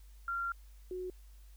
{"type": "tone pair in turn", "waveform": "sine", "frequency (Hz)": [1381, 366.6], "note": ["F6", "F#4"], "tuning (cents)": [-20, -16], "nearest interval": "octave + major seventh", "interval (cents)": 2296, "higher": "first", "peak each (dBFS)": [-33, -37], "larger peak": "first", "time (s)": [[0.28, 0.52], [0.91, 1.1]], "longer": "first", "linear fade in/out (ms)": 2, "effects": ["added 50 Hz sine -52 dBFS peak until 1.56 s", "white hiss -68 dBFS RMS until 1.56 s"]}